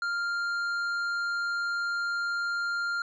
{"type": "tone with hard clipping", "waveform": "triangle", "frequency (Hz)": 1396.9, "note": "F6", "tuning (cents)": 0, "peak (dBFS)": -29, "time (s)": [0.02, 3.02], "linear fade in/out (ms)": 2, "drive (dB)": 10, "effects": ["resampled to 22050 Hz"]}